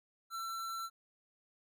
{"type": "tone", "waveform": "square", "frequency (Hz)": 1345, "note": "E6", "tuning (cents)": 34, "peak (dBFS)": -39, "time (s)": [0.3, 0.9], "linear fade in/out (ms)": 50, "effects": []}